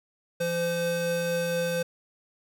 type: tone pair together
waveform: square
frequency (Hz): 170 / 514.2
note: F3 / C5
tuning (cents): -46 / -30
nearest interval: octave + perfect fifth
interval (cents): 1916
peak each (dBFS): -33 / -27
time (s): 0.4-1.83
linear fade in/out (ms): 10
effects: none